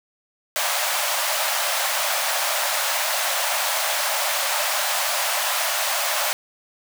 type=high-pass noise; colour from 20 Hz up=pink; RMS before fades=-23 dBFS; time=0.56-6.33 s; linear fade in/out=0 ms; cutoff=560 Hz; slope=96 dB/octave; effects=none